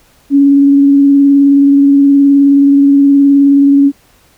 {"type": "tone with vibrato", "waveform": "sine", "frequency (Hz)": 280, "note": "C#4", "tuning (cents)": 18, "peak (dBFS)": -3, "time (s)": [0.3, 3.92], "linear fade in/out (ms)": 50, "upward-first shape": "sine", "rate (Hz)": 19, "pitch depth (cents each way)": 17, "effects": ["pink hiss -48 dBFS RMS until 4.37 s"]}